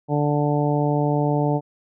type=harmonic tone; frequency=146.83 Hz; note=D3; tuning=in tune; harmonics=1 / 2 / 3 / 4 / 5 / 6; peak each=-21 / -24 / -26 / -27 / -28 / -29 dBFS; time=0.08-1.61 s; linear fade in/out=50 ms; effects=none